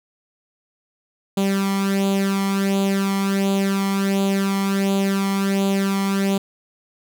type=tone with flanger; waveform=sawtooth; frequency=196 Hz; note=G3; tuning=in tune; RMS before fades=-20 dBFS; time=1.37-6.38 s; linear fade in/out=5 ms; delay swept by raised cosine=0.27 to 0.95 ms; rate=1.4 Hz; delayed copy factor=+0.7; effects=none